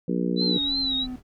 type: harmonic tone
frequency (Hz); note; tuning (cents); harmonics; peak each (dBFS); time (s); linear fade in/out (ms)
60.1; B1; -46; 3 / 4 / 5 / 6 / 7 / 8; -26 / -28 / -30 / -32 / -33 / -34; 0.08-0.58; 5
type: tone with vibrato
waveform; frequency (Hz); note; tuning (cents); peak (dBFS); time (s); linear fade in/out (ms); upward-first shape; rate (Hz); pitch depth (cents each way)
sine; 3941; B7; -4; -23; 0.36-1.07; 50; triangle; 2.9; 100
type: linear sweep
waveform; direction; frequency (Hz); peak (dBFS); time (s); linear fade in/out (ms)
triangle; down; 293.7 to 250; -29; 0.41-1.16; 5
type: noise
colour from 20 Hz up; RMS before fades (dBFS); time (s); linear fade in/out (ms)
brown; -42; 0.53-1.23; 50
effects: none